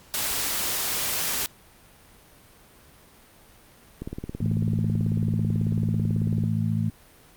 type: noise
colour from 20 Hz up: white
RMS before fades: -27 dBFS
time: 0.14-1.46 s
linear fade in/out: 0 ms
type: click train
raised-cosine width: 3 ms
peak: -19 dBFS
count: 45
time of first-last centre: 4.02-6.438 s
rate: 18.2 Hz
type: harmonic tone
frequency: 54.6 Hz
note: A1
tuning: 13 cents flat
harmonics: 2 / 3 / 4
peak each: -25 / -27 / -28 dBFS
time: 4.41-6.9 s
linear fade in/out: 5 ms
effects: pink hiss -53 dBFS RMS until 7.36 s + Opus 48 kbps